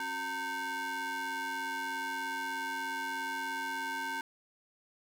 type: ring-modulated tone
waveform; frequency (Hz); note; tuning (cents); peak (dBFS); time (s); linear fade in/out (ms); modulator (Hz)
square; 319.6; D#4; +47; -32; 0-4.21; 2; 1230
effects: none